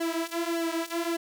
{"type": "tone with flanger", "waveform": "sawtooth", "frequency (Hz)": 334, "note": "E4", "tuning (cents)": 23, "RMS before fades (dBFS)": -30, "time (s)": [0, 1.17], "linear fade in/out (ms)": 10, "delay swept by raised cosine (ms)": [0.81, 6.01], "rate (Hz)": 1.7, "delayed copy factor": -0.85, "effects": []}